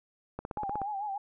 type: click train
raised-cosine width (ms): 1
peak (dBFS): -22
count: 8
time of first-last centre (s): 0.39-0.817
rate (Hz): 16.4
type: tone with vibrato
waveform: sine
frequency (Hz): 813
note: G#5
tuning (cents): -37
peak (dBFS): -32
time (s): 0.57-1.18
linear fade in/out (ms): 5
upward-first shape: sine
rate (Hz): 6.8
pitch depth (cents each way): 84
effects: none